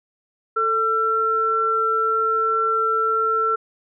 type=tone pair together; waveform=sine; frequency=442.6 / 1349.5 Hz; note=A4 / E6; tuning=+10 / +40 cents; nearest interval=octave + perfect fifth; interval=1930 cents; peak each=-24 / -18 dBFS; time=0.56-3.56 s; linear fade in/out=10 ms; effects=none